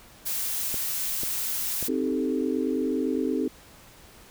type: noise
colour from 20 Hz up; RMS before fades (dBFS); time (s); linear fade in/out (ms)
blue; -29; 0.25-1.89; 20
type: clicks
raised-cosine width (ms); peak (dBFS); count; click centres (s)
2; -22; 3; 0.743 / 1.234 / 1.827
type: chord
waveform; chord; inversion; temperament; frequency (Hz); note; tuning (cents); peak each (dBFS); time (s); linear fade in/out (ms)
sine; A half-diminished seventh; first; equal; 261.6 / 311.1 / 392 / 440; C4 / Eb4 / G4 / A4; 0 / 0 / 0 / 0; -27 / -29 / -31 / -31; 1.88-3.48; 5
effects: pink hiss -51 dBFS RMS until 4.3 s